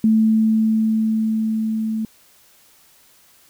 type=tone with level ramp; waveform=sine; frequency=220 Hz; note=A3; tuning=in tune; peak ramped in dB=-11 to -20 dBFS; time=0.04-2.05 s; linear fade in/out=2 ms; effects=white hiss -53 dBFS RMS until 3.49 s